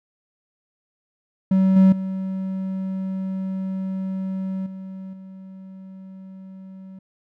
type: tone with level steps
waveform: triangle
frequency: 190 Hz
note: F#3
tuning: 46 cents sharp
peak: -12 / -8 / -22 / -30 / -35 dBFS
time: 1.51-6.99 s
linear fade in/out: 5 ms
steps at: 1.76 / 1.92 / 4.66 / 5.13 s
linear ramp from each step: 5 ms
effects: none